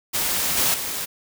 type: noise with level steps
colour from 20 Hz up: white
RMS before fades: -23 / -20 / -28 dBFS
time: 0.13-1.06 s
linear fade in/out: 20 ms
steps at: 0.57 / 0.74 s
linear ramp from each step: 2 ms
effects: none